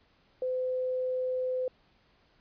sine tone, 510 Hz, C5, 44 cents flat, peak -28 dBFS, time 0.42-1.68 s, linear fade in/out 2 ms, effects pink hiss -66 dBFS RMS until 2.4 s + resampled to 11025 Hz

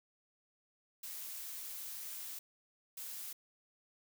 blue noise bursts at uneven times, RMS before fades -45 dBFS, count 2, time 1.03-2.39 / 2.97-3.33 s, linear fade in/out 5 ms, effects none

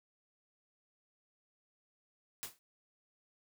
white noise with exponential decay, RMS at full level -38 dBFS, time 2.43-2.59 s, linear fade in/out 0 ms, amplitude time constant 33 ms, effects noise-tail reverb RT60 0.1 s tail -25 dB re dry

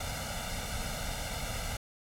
pink noise with comb filter, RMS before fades -36 dBFS, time 0-1.77 s, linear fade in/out 5 ms, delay 1.4 ms, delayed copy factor +0.85, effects low-pass 12000 Hz 12 dB/octave

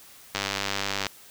click train, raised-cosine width 0.2 ms, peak -9 dBFS, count 72, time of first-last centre 0.35-1.067 s, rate 99 Hz, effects white hiss -50 dBFS RMS until 1.3 s

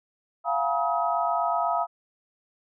sine tone cluster, 690 / 738 / 834 / 960 / 1270 Hz, F5 / F#5 / G#5 / B5 / D#6, -21 / -5 / +7 / -49 / +35 cents, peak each -26 / -34 / -32 / -29 / -28 dBFS, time 0.44-1.87 s, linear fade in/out 50 ms, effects none

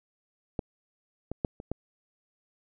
clicks, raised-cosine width 2 ms, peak -16 / -20 / -13 / -27 / -17 dBFS, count 5, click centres 0.592 / 1.316 / 1.448 / 1.601 / 1.716 s, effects none

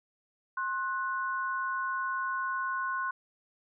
sine tone pair together, 1061.9 / 1480 Hz, C6 / F#6, +25 / 0 cents, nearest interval tritone, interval 575 cents, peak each -32 / -33 dBFS, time 0.57-3.11 s, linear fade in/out 5 ms, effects none

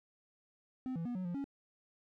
triangle tone with pitch steps, 257.5 / 166.2 / 242.8 / 184.6 / 175.1 / 278.2 Hz, C4 / E3 / B3 / F#3 / F3 / C#4, -28 / +15 / -29 / -4 / +5 / +6 cents, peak -34 dBFS, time 0.86-1.442 s, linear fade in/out 0 ms, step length 97 ms, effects none

